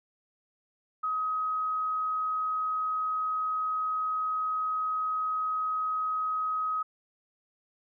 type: tone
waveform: sine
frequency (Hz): 1265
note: D#6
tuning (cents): +28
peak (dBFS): -27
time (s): 1.03-6.83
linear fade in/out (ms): 10
effects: none